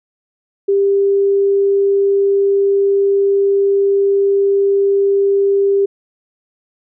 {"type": "tone", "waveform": "sine", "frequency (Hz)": 396.8, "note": "G4", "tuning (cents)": 21, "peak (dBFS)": -10, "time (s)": [0.68, 5.86], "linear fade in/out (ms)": 10, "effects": []}